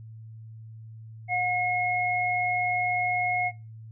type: tone pair together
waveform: sine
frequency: 722.4 / 2163 Hz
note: F#5 / C#7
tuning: -42 / -43 cents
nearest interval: octave + perfect fifth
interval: 1899 cents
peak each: -26 dBFS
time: 1.28-3.52 s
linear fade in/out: 50 ms
effects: noise-tail reverb RT60 0.3 s tail -23 dB re dry + added 111 Hz sine -41 dBFS peak until 3.91 s